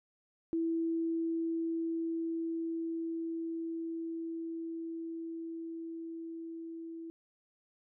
sine tone with level ramp, 329.6 Hz, E4, in tune, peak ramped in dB -29 to -41 dBFS, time 0.53-7.1 s, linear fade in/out 0 ms, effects none

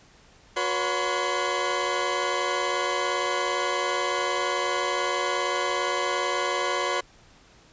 20% pulse tone cluster, 363.6 / 483.6 / 561 / 1025 Hz, F#4 / B4 / C#5 / C6, -30 / -36 / +21 / -36 cents, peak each -26 / -26 / -24 / -24 dBFS, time 0.56-7.01 s, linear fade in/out 10 ms, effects pink hiss -55 dBFS RMS until 7.72 s + resampled to 16000 Hz

